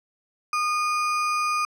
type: tone with sample-and-hold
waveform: sine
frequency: 1223 Hz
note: D#6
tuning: 30 cents flat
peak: -21 dBFS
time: 0.53-1.65 s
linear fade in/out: 2 ms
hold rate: 3675 Hz
effects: low-pass 7000 Hz 12 dB/octave